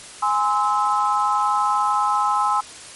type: chord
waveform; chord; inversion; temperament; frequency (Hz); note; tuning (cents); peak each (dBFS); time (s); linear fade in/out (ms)
sine; Ab augmented; none; just; 830.6 / 1038.3 / 1297.8; Ab5 / C6 / E6; 0 / -14 / -27; -21; 0.22-2.61; 10
effects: white hiss -39 dBFS RMS until 2.95 s + MP3 48 kbps